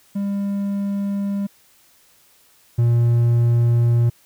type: tone pair in turn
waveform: triangle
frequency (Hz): 200 / 118.37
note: G3 / A#2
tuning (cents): +35 / +27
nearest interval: major sixth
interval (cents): 908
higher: first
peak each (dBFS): -18 / -11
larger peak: second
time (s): 0.15-1.47 / 2.78-4.1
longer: neither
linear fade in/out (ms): 10
effects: white hiss -55 dBFS RMS until 4.25 s